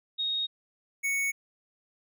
sine / square tone pair in turn, 3738 / 2220 Hz, A#7 / C#7, +4 / +2 cents, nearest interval major sixth, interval 902 cents, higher first, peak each -27 dBFS, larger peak neither, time 0.18-0.47 / 1.03-1.32 s, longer neither, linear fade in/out 20 ms, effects none

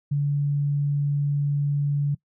sine tone, 143.7 Hz, D3, 37 cents flat, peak -20 dBFS, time 0.11-2.15 s, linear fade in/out 10 ms, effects noise-tail reverb RT60 0.1 s tail -22 dB re dry

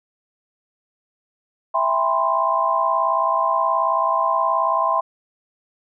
sine chord, C major seventh, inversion first, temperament equal with one note detuned, 659.3 / 800.5 / 987.8 / 1046.5 Hz, E5 / G5 / B5 / C6, 0 / +36 / 0 / 0 cents, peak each -23 / -25 / -24 / -19 dBFS, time 1.74-5.01 s, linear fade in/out 10 ms, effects none

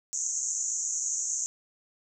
white band-pass noise, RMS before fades -31 dBFS, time 0.13-1.46 s, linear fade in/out 0 ms, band 6200 to 7200 Hz, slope 96 dB/octave, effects none

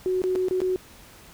sine tone with dropouts, 370 Hz, F#4, in tune, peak -21 dBFS, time 0.06-0.76 s, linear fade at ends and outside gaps 0 ms, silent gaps 0.218-0.239 / 0.353-0.358 / 0.484-0.51 / 0.604-0.617 s, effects pink hiss -49 dBFS RMS until 1.33 s

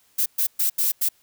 violet noise bursts at uneven times, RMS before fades -21 dBFS, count 5, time 0.18-0.26 / 0.38-0.47 / 0.59-0.7 / 0.78-0.92 / 1.01-1.09 s, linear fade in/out 10 ms, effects white hiss -61 dBFS RMS until 1.22 s

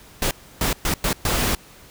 pink noise bursts at uneven times, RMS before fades -21 dBFS, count 5, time 0.22-0.31 / 0.61-0.73 / 0.85-0.94 / 1.04-1.13 / 1.25-1.55 s, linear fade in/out 2 ms, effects pink hiss -47 dBFS RMS until 1.9 s

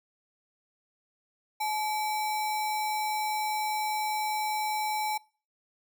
sine tone with sample-and-hold, 855 Hz, A5, 50 cents flat, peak -27 dBFS, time 1.6-5.18 s, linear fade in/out 10 ms, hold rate 3150 Hz, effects noise-tail reverb RT60 0.4 s tail -24 dB re dry

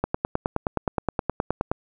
click train, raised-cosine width 1 ms, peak -8 dBFS, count 17, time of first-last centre 0.04-1.715 s, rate 9.55 Hz, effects none

